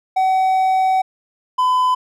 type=tone pair in turn; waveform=triangle; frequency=756 / 1009.4 Hz; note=F#5 / B5; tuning=+37 / +38 cents; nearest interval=perfect fourth; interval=501 cents; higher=second; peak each=-11 dBFS; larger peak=neither; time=0.16-1.02 / 1.58-1.95 s; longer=first; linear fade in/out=10 ms; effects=none

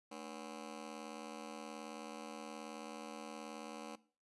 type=ring-modulated tone; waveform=15% pulse; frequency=261.6 Hz; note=C4; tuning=in tune; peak=-37 dBFS; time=0.11-3.96 s; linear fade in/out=10 ms; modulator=39.4 Hz; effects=noise-tail reverb RT60 0.4 s tail -19 dB re dry + resampled to 24000 Hz

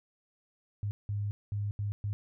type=tone bursts at uneven times; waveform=sine; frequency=102.6 Hz; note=G#2; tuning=21 cents flat; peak=-30 dBFS; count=5; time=0.83-0.91 / 1.09-1.31 / 1.52-1.71 / 1.79-1.92 / 2.04-2.13 s; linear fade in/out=0 ms; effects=none

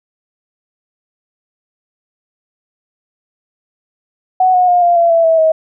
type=tone with pitch steps; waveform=sine; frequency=743 / 726.9 / 711.1 / 695.7 / 680.5 / 665.8 / 651.3 / 637.2 Hz; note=F#5 / F#5 / F5 / F5 / F5 / E5 / E5 / D#5; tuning=+7 / -31 / +31 / -7 / -45 / +17 / -21 / +41 cents; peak=-7 dBFS; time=4.4-5.52 s; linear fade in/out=5 ms; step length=140 ms; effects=none

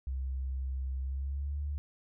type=tone with pitch glide; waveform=sine; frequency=65.8 to 72.59 Hz; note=C2 to D2; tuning=+10 to -20 cents; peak=-32 dBFS; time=0.07-1.78 s; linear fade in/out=0 ms; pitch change=+170 cents; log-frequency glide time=1.01-1.6 s; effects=none

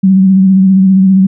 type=tone with vibrato; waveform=sine; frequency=190.5 Hz; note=G3; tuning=49 cents flat; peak=-3 dBFS; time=0.03-1.27 s; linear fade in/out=10 ms; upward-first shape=sine; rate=15 Hz; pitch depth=35 cents each way; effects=none

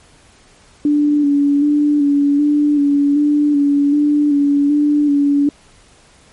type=tone with vibrato; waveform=sine; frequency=289.6 Hz; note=D4; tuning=24 cents flat; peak=-10 dBFS; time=0.85-5.49 s; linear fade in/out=2 ms; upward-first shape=square; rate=1.3 Hz; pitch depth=27 cents each way; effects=pink hiss -48 dBFS RMS until 6.32 s + MP3 48 kbps

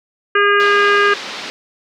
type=harmonic tone; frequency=406.9 Hz; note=G#4; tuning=35 cents flat; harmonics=1 / 3 / 4 / 5 / 6 / 7; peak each=-15 / -15 / -14 / -24 / -25 / -24 dBFS; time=0.35-1.14 s; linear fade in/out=5 ms
type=band-pass noise; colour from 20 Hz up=white; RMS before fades=-28 dBFS; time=0.6-1.5 s; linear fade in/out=0 ms; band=190 to 4600 Hz; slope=24 dB/octave
effects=none

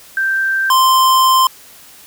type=tone pair in turn; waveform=sine / square; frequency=1568 / 1043 Hz; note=G6 / C6; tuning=0 / -6 cents; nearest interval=perfect fifth; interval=706 cents; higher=first; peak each=-13 / -9 dBFS; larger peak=second; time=0.17-0.7 / 0.7-1.47 s; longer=second; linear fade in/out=2 ms; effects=white hiss -41 dBFS RMS until 2.06 s

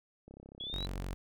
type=click train; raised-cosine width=2 ms; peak=-38 dBFS; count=26; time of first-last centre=0.28-1.029 s; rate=33.4 Hz
type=linear sweep; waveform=sine; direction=up; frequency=3322 to 3996 Hz; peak=-38 dBFS; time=0.6-0.86 s; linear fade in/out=5 ms
type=tone; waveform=sawtooth; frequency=46.25 Hz; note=F#1; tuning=in tune; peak=-33 dBFS; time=0.73-1.14 s; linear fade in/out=0 ms
effects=none

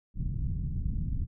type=low-pass noise; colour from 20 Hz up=pink; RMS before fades=-31 dBFS; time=0.14-1.27 s; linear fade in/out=50 ms; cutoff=170 Hz; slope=24 dB/octave; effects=none

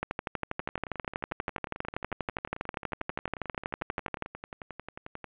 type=two click trains; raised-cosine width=0.5 ms; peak=-24 / -15 dBFS; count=53 / 53; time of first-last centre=0.6-5.243 / 0.03-4.224 s; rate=11.2 / 12.4 Hz; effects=resampled to 8000 Hz + 8-bit

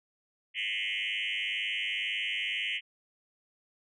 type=tone with frequency modulation; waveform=sine; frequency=2544 Hz; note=D#7; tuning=38 cents sharp; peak=-29 dBFS; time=0.54-2.81 s; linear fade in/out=50 ms; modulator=102 Hz; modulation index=5.6; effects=tanh soft clip ceiling -25 dBFS

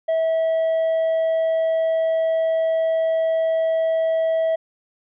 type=tone with hard clipping; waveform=sine; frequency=649 Hz; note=E5; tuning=27 cents flat; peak=-18 dBFS; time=0.08-4.56 s; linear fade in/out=10 ms; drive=2 dB; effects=resampled to 8000 Hz

